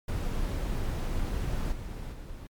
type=noise with level steps; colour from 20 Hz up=brown; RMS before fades=-30 / -37 / -41 dBFS; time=0.08-2.47 s; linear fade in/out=5 ms; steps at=1.71 / 2.12 s; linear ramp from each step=20 ms; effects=MP3 96 kbps